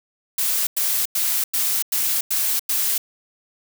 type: noise bursts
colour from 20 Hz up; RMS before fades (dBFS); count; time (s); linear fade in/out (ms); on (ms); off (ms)
blue; -21; 7; 0.38-2.98; 5; 290; 95
effects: none